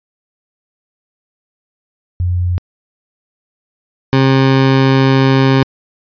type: tone pair in turn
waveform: sine / 20% pulse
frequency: 89 / 133.85 Hz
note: F2 / C3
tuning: +33 / +40 cents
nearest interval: perfect fifth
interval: 707 cents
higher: second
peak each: -12 / -3 dBFS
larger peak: second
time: 2.2-2.58 / 4.13-5.63 s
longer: second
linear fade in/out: 0 ms
effects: resampled to 11025 Hz